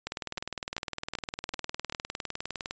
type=two click trains; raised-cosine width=0.2 ms; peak=-16 / -16 dBFS; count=5 / 53; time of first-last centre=0.38-1.924 / 0.07-2.71 s; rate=2.59 / 19.7 Hz; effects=resampled to 16000 Hz